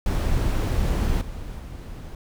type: noise with level steps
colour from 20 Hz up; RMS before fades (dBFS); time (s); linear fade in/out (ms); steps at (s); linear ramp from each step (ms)
brown; -22 / -34 / -36; 0.06-2.15; 2; 1.21 / 1.59; 5
effects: none